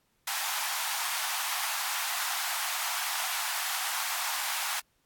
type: high-pass noise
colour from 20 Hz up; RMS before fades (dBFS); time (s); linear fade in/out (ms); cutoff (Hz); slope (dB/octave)
pink; -32; 0.27-4.8; 5; 760; 48
effects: pink hiss -72 dBFS RMS until 5.05 s + AAC 64 kbps